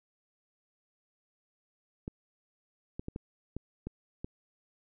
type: clicks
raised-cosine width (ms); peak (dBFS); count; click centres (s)
3; -24; 7; 2.079 / 2.995 / 3.084 / 3.161 / 3.566 / 3.87 / 4.245
effects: none